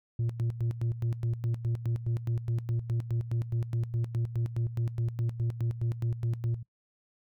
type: tone with tremolo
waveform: sine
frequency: 116.54 Hz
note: A#2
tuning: in tune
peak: -23 dBFS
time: 0.19-6.63 s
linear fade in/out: 5 ms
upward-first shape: square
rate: 4.8 Hz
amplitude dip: 80%
effects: noise-tail reverb RT60 0.1 s tail -22 dB re dry + tanh soft clip ceiling -25 dBFS